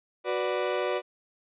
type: chord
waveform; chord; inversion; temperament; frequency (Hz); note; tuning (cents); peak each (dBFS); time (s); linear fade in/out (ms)
35% pulse; B minor; second; equal; 370 / 493.9 / 587.3; F#4 / B4 / D5; 0 / 0 / 0; -29; 0.24-1.02; 50
effects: resampled to 8000 Hz